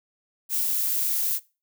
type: noise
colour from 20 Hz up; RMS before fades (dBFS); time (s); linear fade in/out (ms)
violet; -25; 0.49-1.4; 50
effects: noise-tail reverb RT60 0.3 s tail -21 dB re dry